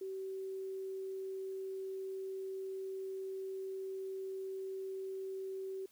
sine tone, 382.9 Hz, G4, 41 cents flat, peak -39 dBFS, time 0.01-5.86 s, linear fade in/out 5 ms, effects white hiss -68 dBFS RMS until 5.91 s

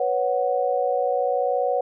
sine chord, B suspended second, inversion none, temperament equal, 493.9 / 554.4 / 740 Hz, B4 / C#5 / F#5, 0 / 0 / 0 cents, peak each -24 dBFS, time 0-1.81 s, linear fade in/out 5 ms, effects none

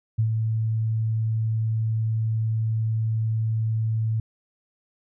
sine tone with ADSR envelope, 111.1 Hz, A2, 17 cents sharp, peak -17 dBFS, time 0.18-4.2 s, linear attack 13 ms, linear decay 88 ms, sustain -4 dB, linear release 3 ms, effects none

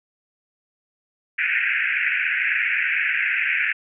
white band-pass noise, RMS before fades -22 dBFS, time 1.38-3.73 s, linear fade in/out 10 ms, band 1500 to 2600 Hz, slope 96 dB/octave, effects none

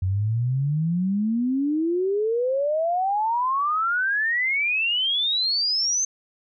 sine exponential sweep, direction up, 90.6 to 6330 Hz, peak -20 dBFS, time 0.02-6.05 s, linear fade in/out 5 ms, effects none

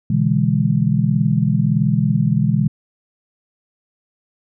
sine chord, E dominant seventh, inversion second, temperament equal with one note detuned, 123.47 / 146.83 / 164.81 / 206.1 Hz, B2 / D3 / E3 / G#3, 0 / 0 / 0 / -13 cents, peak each -19 dBFS, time 0.1-2.68 s, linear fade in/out 5 ms, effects none

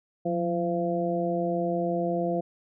harmonic tone with a mistuned harmonic, 171.3 Hz, F3, 33 cents flat, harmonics 1 / 2 / 3 / 4, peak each -30 / -30 / -30 / -30 dBFS, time 0.25-2.41 s, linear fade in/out 10 ms, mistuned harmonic 1, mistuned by +60 cents, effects none

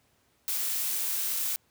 blue noise, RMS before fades -30 dBFS, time 0.48-1.56 s, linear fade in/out 0 ms, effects pink hiss -68 dBFS RMS until 1.7 s + high-pass 60 Hz 12 dB/octave

